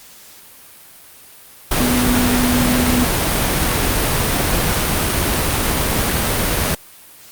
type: tone in noise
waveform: sine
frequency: 246.9 Hz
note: B3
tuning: in tune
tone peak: -16 dBFS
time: 1.8-3.05 s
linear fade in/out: 5 ms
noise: pink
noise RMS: -17 dBFS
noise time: 1.71-6.75 s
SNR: -2 dB
effects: white hiss -42 dBFS RMS until 7.31 s + Opus 48 kbps